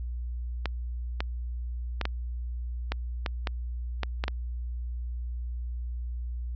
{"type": "clicks", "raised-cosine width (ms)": 0.3, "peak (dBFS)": -13, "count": 10, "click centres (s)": [0.657, 1.205, 2.013, 2.054, 2.92, 3.262, 3.472, 4.033, 4.239, 4.281], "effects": ["added 60 Hz sine -31 dBFS peak until 6.55 s", "resampled to 16000 Hz"]}